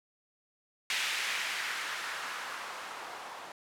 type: noise with low-pass filter sweep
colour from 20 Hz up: violet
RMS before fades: -37 dBFS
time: 0.9-3.52 s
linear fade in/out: 2 ms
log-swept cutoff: 2400 to 810 Hz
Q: 1.4
effects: none